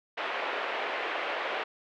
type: band-pass noise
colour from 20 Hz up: pink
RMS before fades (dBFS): -33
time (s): 0.17-1.64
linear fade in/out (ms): 10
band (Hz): 450 to 2900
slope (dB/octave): 24
effects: none